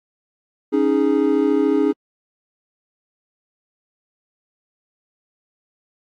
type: chord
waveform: triangle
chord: C# suspended second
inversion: none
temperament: equal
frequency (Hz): 277.2 / 311.1 / 415.3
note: C#4 / D#4 / G#4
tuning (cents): 0 / 0 / 0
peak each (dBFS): -17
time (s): 0.72-1.93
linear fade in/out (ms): 20
effects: AAC 64 kbps